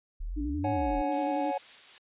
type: exponential two-way sweep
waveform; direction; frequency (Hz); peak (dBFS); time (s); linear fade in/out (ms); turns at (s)
sine; up then down; 33.91 to 110 to 33.91; -32; 0.2-1.02; 10; 0.71
type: tone with vibrato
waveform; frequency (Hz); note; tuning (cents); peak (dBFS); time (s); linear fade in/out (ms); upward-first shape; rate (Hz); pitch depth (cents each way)
sine; 293.2; D4; -3; -31; 0.36-1.52; 20; square; 11; 39
type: chord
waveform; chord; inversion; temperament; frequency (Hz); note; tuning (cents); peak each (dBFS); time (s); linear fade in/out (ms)
triangle; C# suspended fourth; none; equal with one note detuned; 554.4 / 740 / 843.2; C#5 / F#5 / G#5; 0 / 0 / +26; -31; 0.64-1.58; 5
type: noise with tremolo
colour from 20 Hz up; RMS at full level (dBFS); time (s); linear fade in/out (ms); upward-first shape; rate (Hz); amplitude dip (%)
blue; -42; 1.12-1.98; 0; triangle; 3.8; 25
effects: resampled to 8000 Hz